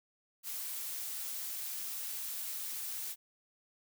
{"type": "noise", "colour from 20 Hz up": "blue", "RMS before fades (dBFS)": -40, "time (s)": [0.43, 3.16], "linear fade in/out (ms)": 50, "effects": []}